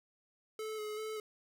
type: tone with vibrato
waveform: square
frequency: 430 Hz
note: A4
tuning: 40 cents flat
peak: -39 dBFS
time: 0.59-1.2 s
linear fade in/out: 2 ms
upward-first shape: square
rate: 2.6 Hz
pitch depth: 20 cents each way
effects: none